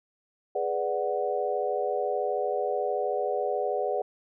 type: chord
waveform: sine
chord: G# half-diminished seventh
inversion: none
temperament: equal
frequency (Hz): 415.3 / 493.9 / 587.3 / 740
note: G#4 / B4 / D5 / F#5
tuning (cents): 0 / 0 / 0 / 0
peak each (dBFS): -31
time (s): 0.55-4.02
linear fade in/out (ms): 5
effects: none